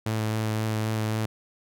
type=tone with vibrato; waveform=sawtooth; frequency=109.4 Hz; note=A2; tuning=9 cents flat; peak=-21 dBFS; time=0.06-1.26 s; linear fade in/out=5 ms; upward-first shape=sine; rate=3.8 Hz; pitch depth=13 cents each way; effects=none